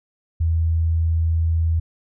sine tone, 81.9 Hz, E2, 11 cents flat, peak -16 dBFS, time 0.4-1.8 s, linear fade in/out 10 ms, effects none

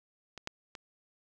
clicks, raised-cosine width 0.2 ms, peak -26 / -18 / -26 dBFS, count 3, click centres 0.377 / 0.474 / 0.752 s, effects none

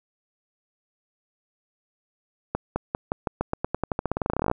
accelerating click train, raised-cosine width 1 ms, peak -10 dBFS, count 27, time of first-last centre 2.55-4.514 s, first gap 210 ms, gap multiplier 0.9, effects none

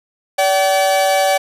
45% pulse tone pair together, 575.1 / 765 Hz, D5 / G5, -36 / -42 cents, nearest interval perfect fourth, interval 494 cents, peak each -15 dBFS, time 0.38-1.38 s, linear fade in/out 10 ms, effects resampled to 32000 Hz + 8-bit

